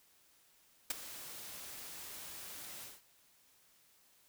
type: noise with ADSR envelope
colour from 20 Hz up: white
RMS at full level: -32 dBFS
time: 0.9-3.02 s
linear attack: 6 ms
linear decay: 15 ms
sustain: -16 dB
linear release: 200 ms
effects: white hiss -68 dBFS RMS until 4.28 s